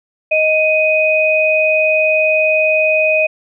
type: tone pair together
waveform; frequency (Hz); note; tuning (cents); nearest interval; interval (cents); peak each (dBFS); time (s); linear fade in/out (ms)
sine; 625 / 2500; D#5 / D#7; +8 / +8; 2 octaves; 2400; -13; 0.31-3.27; 10
effects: none